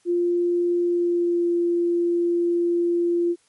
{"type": "tone with pitch glide", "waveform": "sine", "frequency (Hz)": [349, 345], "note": ["F4", "F4"], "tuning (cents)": [-1, -21], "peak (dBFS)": -18, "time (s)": [0.05, 3.36], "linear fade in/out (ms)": 50, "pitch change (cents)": -20, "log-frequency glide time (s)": [0.81, 1.5], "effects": ["white hiss -62 dBFS RMS until 3.48 s", "MP3 48 kbps"]}